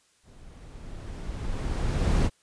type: noise with level ramp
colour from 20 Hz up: brown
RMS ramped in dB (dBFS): -50 to -20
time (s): 0.23-2.3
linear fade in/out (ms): 50
effects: white hiss -65 dBFS RMS until 2.42 s + resampled to 22050 Hz